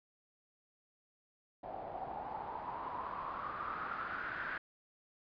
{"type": "noise with low-pass filter sweep", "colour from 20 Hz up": "white", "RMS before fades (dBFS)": -42, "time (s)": [1.63, 4.58], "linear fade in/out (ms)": 5, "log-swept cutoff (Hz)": [700, 1600], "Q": 6.9, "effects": ["resampled to 11025 Hz"]}